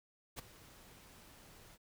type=noise with ADSR envelope; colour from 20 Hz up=pink; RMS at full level=-42 dBFS; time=0.36-1.78 s; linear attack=30 ms; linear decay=10 ms; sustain=-17 dB; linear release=40 ms; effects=none